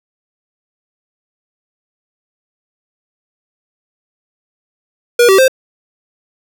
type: tone with pitch steps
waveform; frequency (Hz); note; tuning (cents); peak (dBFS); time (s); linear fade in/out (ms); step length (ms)
square; 479.8 / 385 / 524; A#4 / G4 / C5; +50 / -31 / +2; -6; 5.19-5.481; 5; 97
effects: none